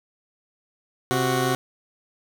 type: tone pair together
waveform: 15% pulse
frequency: 130.81 / 370 Hz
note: C3 / F#4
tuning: 0 / 0 cents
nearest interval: octave + tritone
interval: 1800 cents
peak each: -17 dBFS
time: 1.11-1.55 s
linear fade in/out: 0 ms
effects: none